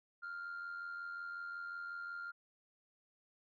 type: tone with amplitude modulation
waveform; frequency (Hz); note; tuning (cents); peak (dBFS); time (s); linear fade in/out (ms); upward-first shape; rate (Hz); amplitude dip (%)
sine; 1396.9; F6; 0; -38; 0.22-2.32; 20; sine; 85.5; 55
effects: tanh soft clip ceiling -39 dBFS